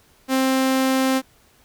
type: tone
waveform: sawtooth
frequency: 263.4 Hz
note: C4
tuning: 12 cents sharp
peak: -13 dBFS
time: 0.28-1.22 s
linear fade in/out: 50 ms
effects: pink hiss -56 dBFS RMS until 1.64 s